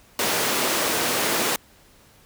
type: high-pass noise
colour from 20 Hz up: pink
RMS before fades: -23 dBFS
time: 0.19-1.56 s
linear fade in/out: 2 ms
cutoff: 290 Hz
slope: 12 dB/octave
effects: pink hiss -54 dBFS RMS until 2.25 s